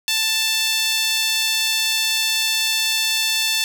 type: tone with high-pass filter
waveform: sawtooth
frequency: 884 Hz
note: A5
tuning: 8 cents sharp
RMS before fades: -20 dBFS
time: 0.08-3.64 s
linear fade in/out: 0 ms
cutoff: 3300 Hz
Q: 1.7
effects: 8-bit